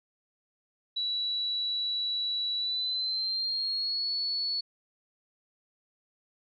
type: tone with pitch glide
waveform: sine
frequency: 3929 to 4410 Hz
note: B7 to C#8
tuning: -10 to -10 cents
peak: -28 dBFS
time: 0.96-4.61 s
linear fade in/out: 10 ms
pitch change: +200 cents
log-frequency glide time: 2.57-4.12 s
effects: none